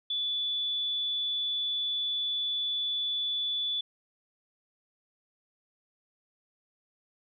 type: tone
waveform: sine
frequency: 3460 Hz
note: A7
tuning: 30 cents flat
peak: -28 dBFS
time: 0.1-3.81 s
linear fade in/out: 5 ms
effects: none